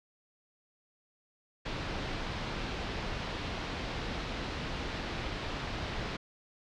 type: low-pass noise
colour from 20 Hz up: pink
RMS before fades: -37 dBFS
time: 1.65-6.17 s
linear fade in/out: 10 ms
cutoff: 4500 Hz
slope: 24 dB/octave
effects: none